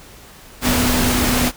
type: tone in noise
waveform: sine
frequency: 247.9 Hz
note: B3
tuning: 7 cents sharp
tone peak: -19 dBFS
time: 0.61-1.52 s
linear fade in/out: 50 ms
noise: pink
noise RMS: -18 dBFS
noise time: 0.61-1.52 s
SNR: -4 dB
effects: pink hiss -42 dBFS RMS until 1.56 s